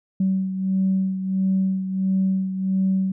sine beating tone pair, 190 / 191.5 Hz, F#3 / G3, +46 / -40 cents, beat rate 1.5 Hz, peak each -19 / -26 dBFS, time 0.2-3.12 s, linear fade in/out 5 ms, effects tanh soft clip ceiling -12 dBFS

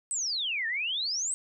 sine exponential two-way sweep, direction down then up, 8372 to 1760 to 8372 Hz, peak -28 dBFS, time 0.11-1.34 s, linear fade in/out 0 ms, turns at 0.67 s, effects none

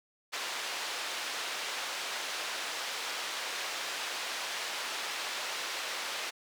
white band-pass noise, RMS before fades -37 dBFS, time 0.32-6.31 s, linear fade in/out 20 ms, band 530 to 4200 Hz, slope 12 dB/octave, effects none

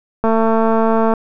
click train, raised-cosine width 1 ms, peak -3 dBFS, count 202, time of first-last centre 0.24-1.137 s, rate 224 Hz, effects none

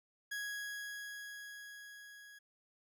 40% pulse tone with level ramp, 1661.2 Hz, G#6, in tune, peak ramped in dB -37 to -53 dBFS, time 0.31-2.39 s, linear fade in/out 10 ms, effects none

